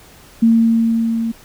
sine tone with level ramp, 228 Hz, A#3, 38 cents flat, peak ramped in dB -7 to -17 dBFS, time 0.42-1.32 s, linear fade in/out 10 ms, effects pink hiss -44 dBFS RMS until 1.44 s

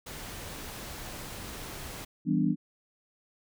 pink noise, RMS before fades -41 dBFS, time 0.06-2.05 s, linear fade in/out 10 ms
sine chord, E minor seventh, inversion none, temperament equal, 164.81 / 196 / 246.9 / 293.7 Hz, E3 / G3 / B3 / D4, 0 / 0 / 0 / 0 cents, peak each -29 dBFS, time 2.25-2.56 s, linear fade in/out 50 ms
effects none

